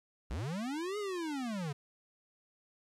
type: linear two-way sweep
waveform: square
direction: up then down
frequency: 47.17 to 425.9 to 134.6 Hz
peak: -36 dBFS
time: 0.3-1.73 s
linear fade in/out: 10 ms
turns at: 0.98 s
effects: low-pass 9000 Hz 12 dB/octave + 11-bit